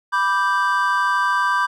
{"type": "chord", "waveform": "triangle", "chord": "G major", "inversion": "first", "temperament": "equal", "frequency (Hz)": [987.8, 1174.7, 1568], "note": ["B5", "D6", "G6"], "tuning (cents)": [0, 0, 0], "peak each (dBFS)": -19, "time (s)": [0.12, 1.67], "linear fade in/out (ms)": 20, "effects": []}